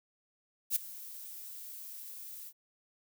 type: noise with ADSR envelope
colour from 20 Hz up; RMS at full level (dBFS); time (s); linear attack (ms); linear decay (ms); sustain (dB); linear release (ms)
violet; -27; 0.7-2.53; 60; 6; -19; 63
effects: none